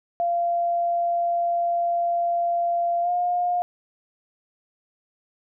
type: tone with pitch glide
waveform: sine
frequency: 690 to 710.2 Hz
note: F5 to F5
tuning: -21 to +29 cents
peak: -20 dBFS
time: 0.2-3.62 s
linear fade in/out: 0 ms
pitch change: +50 cents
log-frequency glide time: 3.02-3.1 s
effects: none